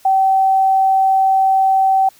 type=tone; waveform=sine; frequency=769 Hz; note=G5; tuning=33 cents flat; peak=-10 dBFS; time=0.05-2.09 s; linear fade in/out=5 ms; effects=white hiss -49 dBFS RMS until 2.19 s